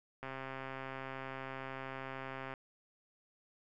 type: click train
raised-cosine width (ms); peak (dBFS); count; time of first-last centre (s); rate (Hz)
0.5; -28; 308; 0.23-2.538; 133
effects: none